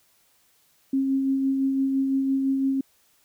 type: tone with tremolo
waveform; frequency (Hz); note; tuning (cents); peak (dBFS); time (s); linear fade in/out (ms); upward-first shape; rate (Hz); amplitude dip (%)
sine; 269.4; C#4; -49; -19; 0.93-2.81; 5; sine; 5.9; 30
effects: white hiss -63 dBFS RMS until 3.24 s